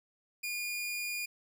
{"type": "tone", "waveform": "sawtooth", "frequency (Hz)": 2430, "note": "D#7", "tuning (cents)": -42, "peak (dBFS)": -31, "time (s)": [0.43, 1.26], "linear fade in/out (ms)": 10, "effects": []}